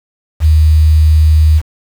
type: tone with quantisation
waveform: sine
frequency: 77.7 Hz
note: D#2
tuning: 2 cents flat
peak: -4 dBFS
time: 0.4-1.62 s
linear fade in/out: 50 ms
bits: 5
effects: none